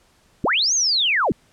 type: linear two-way sweep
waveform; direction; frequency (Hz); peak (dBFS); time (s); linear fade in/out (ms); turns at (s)
sine; up then down; 130 to 6645 to 130; -16; 0.44-1.32; 0; 0.74
effects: pink hiss -58 dBFS RMS until 1.52 s + low-pass 10000 Hz 12 dB/octave